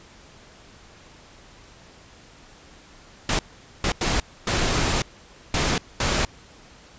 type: noise bursts at uneven times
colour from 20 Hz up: pink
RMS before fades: -22 dBFS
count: 6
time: 3.29-3.39 / 3.84-3.92 / 4.01-4.2 / 4.47-5.02 / 5.54-5.78 / 6-6.25 s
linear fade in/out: 2 ms
effects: pink hiss -49 dBFS RMS until 6.98 s + resampled to 16000 Hz